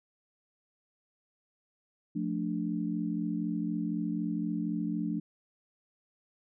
sine chord, D minor, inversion first, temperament just, 176.2 / 220.2 / 293.7 Hz, F3 / A3 / D4, +16 / +2 / 0 cents, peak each -34 dBFS, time 2.15-5.2 s, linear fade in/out 10 ms, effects none

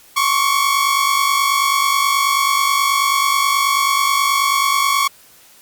sawtooth tone pair together, 1087 / 1136.3 Hz, C#6 / C#6, -34 / +43 cents, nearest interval minor second, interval 77 cents, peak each -13 dBFS, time 0.16-5.08 s, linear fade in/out 10 ms, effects white hiss -47 dBFS RMS until 5.61 s + Opus 48 kbps

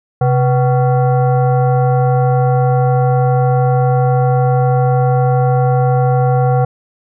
sine tone with frequency modulation, 131.7 Hz, C3, 12 cents sharp, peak -9 dBFS, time 0.21-6.65 s, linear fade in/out 5 ms, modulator 624 Hz, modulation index 0.9, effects none

